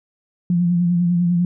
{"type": "tone with vibrato", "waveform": "sine", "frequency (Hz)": 174.61, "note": "F3", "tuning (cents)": 0, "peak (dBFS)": -14, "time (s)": [0.5, 1.45], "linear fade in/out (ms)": 2, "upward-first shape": "sine", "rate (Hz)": 10, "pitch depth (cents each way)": 39, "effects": []}